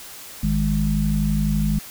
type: harmonic tone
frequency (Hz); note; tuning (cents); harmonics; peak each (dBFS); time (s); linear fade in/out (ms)
51.91; G#1; 0; 1 / 3 / 4; -22 / -22 / -22; 0.43-1.79; 5
effects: white hiss -39 dBFS RMS until 1.9 s